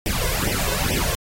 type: noise with flanger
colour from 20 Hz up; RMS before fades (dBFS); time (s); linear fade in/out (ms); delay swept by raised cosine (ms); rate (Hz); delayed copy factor
pink; -23; 0.06-1.15; 0; 0.36 to 1.96; 2.3; +0.9
effects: AAC 48 kbps